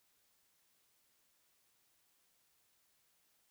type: silence
effects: white hiss -75 dBFS RMS until 3.5 s